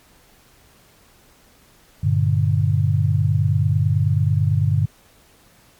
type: chord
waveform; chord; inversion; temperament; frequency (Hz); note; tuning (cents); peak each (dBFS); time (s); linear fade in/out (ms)
sine; G minor; none; just; 98 / 117.6 / 147; G2 / Bb2 / D3; 0 / +16 / +2; -18 / -21 / -19; 2.03-4.86; 10
effects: pink hiss -53 dBFS RMS until 5.79 s + MP3 96 kbps